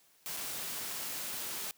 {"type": "noise with dropouts", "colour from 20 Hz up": "white", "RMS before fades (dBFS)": -39, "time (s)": [0.26, 1.71], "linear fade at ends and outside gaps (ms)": 0, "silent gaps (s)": [0.367, 0.371], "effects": ["white hiss -66 dBFS RMS until 1.77 s", "high-pass 100 Hz 12 dB/octave"]}